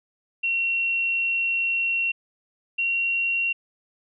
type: tone pair in turn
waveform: sine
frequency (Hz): 2731 / 2745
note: F7 / F7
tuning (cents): -39 / -31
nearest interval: unison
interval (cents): 8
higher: second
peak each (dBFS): -21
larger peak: neither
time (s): 0.43-2.12 / 2.78-3.53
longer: first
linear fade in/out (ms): 10
effects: none